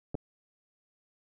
clicks, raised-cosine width 2 ms, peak -22 / -21 dBFS, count 2, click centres 0.145 / 0.152 s, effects none

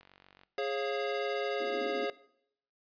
click train, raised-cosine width 0.3 ms, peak -40 dBFS, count 21, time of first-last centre 0.01-0.435 s, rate 47.1 Hz
square chord, Db major, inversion second, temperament equal with one note detuned, 415.3 / 544.8 / 698.5 Hz, Ab4 / Db5 / F5, 0 / -30 / 0 cents, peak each -35 / -35 / -39 dBFS, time 0.58-2.1 s, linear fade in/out 2 ms
white band-pass noise, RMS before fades -42 dBFS, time 1.6-2.06 s, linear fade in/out 10 ms, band 240 to 380 Hz, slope 96 dB/octave
effects noise-tail reverb RT60 0.7 s tail -19 dB re dry + resampled to 11025 Hz

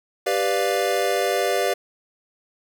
square chord, G dominant seventh, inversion none, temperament equal, 392 / 493.9 / 587.3 / 698.5 Hz, G4 / B4 / D5 / F5, 0 / 0 / 0 / 0 cents, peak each -26 dBFS, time 0.26-1.74 s, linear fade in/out 10 ms, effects none

